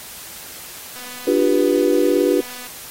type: click train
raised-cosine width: 0.2 ms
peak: -21 dBFS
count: 425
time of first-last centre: 0.96-2.67 s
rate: 248 Hz
type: chord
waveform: sine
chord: G dominant seventh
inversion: second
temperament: just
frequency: 294 / 352.8 / 392 / 490 Hz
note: D4 / F4 / G4 / B4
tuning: +2 / +18 / 0 / -14 cents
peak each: -19 dBFS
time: 1.27-2.41 s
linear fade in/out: 5 ms
effects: white hiss -36 dBFS RMS until 2.9 s + AAC 48 kbps